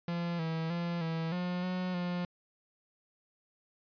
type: tone with pitch steps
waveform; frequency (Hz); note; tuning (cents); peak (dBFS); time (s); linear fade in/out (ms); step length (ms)
45% pulse; 171.6 / 162.2 / 171.7 / 163.2 / 178.8 / 182.7 / 177; F3 / E3 / F3 / E3 / F3 / F#3 / F3; -30 / -28 / -29 / -17 / +41 / -22 / +23; -32; 0.08-2.25; 2; 310
effects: resampled to 11025 Hz